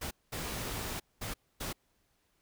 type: noise bursts at uneven times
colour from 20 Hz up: pink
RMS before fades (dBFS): -38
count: 4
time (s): 0.01-0.11 / 0.32-1 / 1.21-1.34 / 1.6-1.73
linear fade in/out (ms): 10
effects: pink hiss -74 dBFS RMS until 2.41 s